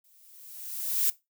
violet noise with exponential growth, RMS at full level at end -23 dBFS, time 0.04-1.1 s, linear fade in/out 5 ms, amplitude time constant 230 ms, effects noise-tail reverb RT60 0.2 s tail -18 dB re dry

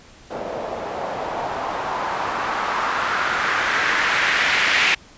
blue noise with low-pass filter sweep, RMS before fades -22 dBFS, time 0.3-4.95 s, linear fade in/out 10 ms, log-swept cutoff 560 to 2300 Hz, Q 2.1, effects pink hiss -47 dBFS RMS until 5.17 s + resampled to 16000 Hz

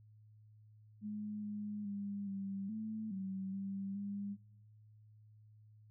sine tone with pitch steps, 210.1 / 208.2 / 201.4 / 195.8 / 218.3 / 191.4 / 195.7 / 201.2 Hz, G#3 / G#3 / G3 / G3 / A3 / G3 / G3 / G3, +20 / +5 / +47 / -2 / -13 / -41 / -3 / +45 cents, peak -39 dBFS, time 1.01-4.37 s, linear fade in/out 50 ms, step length 420 ms, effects noise-tail reverb RT60 0.9 s tail -23 dB re dry + added 107 Hz sine -59 dBFS peak until 5.9 s

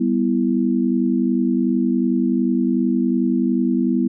sine chord, E minor, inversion first, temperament equal, 196 / 246.9 / 329.6 Hz, G3 / B3 / E4, 0 / 0 / 0 cents, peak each -21 / -18 / -22 dBFS, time 0-4.08 s, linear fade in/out 10 ms, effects none

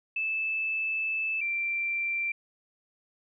sine tone pair in turn, 2626 / 2356 Hz, E7 / D7, -7 / +5 cents, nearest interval major second, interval 188 cents, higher first, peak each -27 dBFS, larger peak neither, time 0.16-1.41 / 1.41-2.32 s, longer first, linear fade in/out 5 ms, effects none

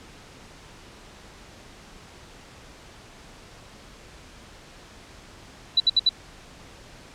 sine tone bursts, 3959 Hz, B7, 3 cents sharp, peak -14 dBFS, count 4, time 5.77-6.092 s, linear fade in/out 5 ms, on 31 ms, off 66 ms, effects pink hiss -47 dBFS RMS until 7.14 s + low-pass 7000 Hz 12 dB/octave

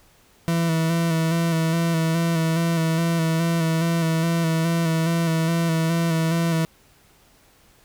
40% pulse tone with vibrato, 164.81 Hz, E3, in tune, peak -18 dBFS, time 0.48-6.65 s, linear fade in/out 0 ms, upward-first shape square, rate 2.4 Hz, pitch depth 27 cents each way, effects pink hiss -56 dBFS RMS until 7.84 s

